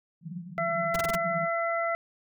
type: band-pass noise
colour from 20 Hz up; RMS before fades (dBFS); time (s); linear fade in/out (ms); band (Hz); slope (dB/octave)
pink; -39; 0.21-1.49; 50; 160 to 190; 96
type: harmonic tone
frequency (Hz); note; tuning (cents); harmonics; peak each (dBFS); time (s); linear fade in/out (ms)
673; E5; +36; 1 / 2 / 3; -28 / -31 / -33; 0.58-1.95; 0
type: noise bursts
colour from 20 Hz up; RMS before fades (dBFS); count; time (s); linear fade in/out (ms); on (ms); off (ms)
pink; -32; 5; 0.94-1.155; 5; 23; 25
effects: none